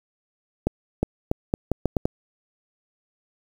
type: accelerating click train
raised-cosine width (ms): 2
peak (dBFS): -7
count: 8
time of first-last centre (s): 0.67-2.055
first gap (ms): 360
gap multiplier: 0.79
effects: 7-bit